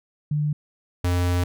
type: tone pair in turn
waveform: sine / square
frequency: 149.1 / 88.69 Hz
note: D3 / F2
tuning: +27 / +27 cents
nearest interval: major sixth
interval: 900 cents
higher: first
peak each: -20 dBFS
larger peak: neither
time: 0.31-0.53 / 1.04-1.44 s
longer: second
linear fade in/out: 5 ms
effects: none